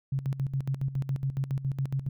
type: tone with tremolo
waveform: sine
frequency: 135.5 Hz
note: C#3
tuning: 39 cents flat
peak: -25 dBFS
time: 0.12-2.09 s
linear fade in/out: 5 ms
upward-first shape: square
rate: 7.2 Hz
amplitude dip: 75%
effects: none